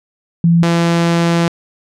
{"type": "tone pair in turn", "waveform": ["sine", "sawtooth"], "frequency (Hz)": [168.6, 169.22], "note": ["E3", "E3"], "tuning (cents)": [39, 46], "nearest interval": "unison", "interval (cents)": 7, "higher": "second", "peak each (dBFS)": -7, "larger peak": "neither", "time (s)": [[0.44, 0.63], [0.63, 1.48]], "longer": "second", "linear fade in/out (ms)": 2, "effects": ["low-pass 7000 Hz 12 dB/octave"]}